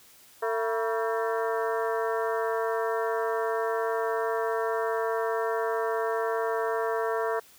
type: harmonic tone with a mistuned harmonic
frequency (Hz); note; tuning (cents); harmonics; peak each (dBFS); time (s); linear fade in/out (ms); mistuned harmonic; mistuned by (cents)
224.9; A3; +38; 2 / 3 / 4 / 5 / 6 / 7 / 8; -28 / -32 / -34 / -36 / -38 / -39 / -40; 0.42-7.4; 10; 4; +120
effects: white hiss -55 dBFS RMS until 7.58 s